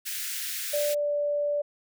white high-pass noise, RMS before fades -33 dBFS, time 0.05-0.95 s, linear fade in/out 20 ms, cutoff 1500 Hz, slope 48 dB/octave
sine tone with pitch glide, 587.3 to 583.6 Hz, D5 to D5, 0 to -11 cents, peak -24 dBFS, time 0.73-1.62 s, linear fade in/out 10 ms, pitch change -11 cents, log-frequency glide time 0.88-1.12 s
effects none

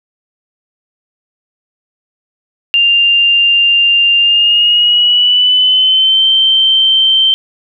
sine tone with pitch glide, 2794 to 3118 Hz, F7 to G7, 0 to -10 cents, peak -6 dBFS, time 2.74-7.34 s, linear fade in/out 0 ms, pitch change +190 cents, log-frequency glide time 4.19-6.27 s, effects none

